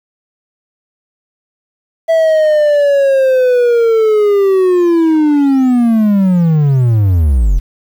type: linear sweep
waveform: triangle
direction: down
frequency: 659.3 to 37.73 Hz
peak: -5 dBFS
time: 2.08-7.6 s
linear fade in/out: 20 ms
effects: 7-bit